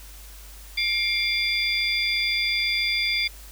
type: tone cluster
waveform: sine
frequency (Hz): 2133 / 2339 / 3482 / 4787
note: C7 / D7 / A7 / D8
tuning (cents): +33 / -8 / -19 / +32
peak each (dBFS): -27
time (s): 0.77-3.28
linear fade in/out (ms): 10
effects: added 50 Hz sine -42 dBFS peak until 3.51 s + white hiss -47 dBFS RMS until 3.51 s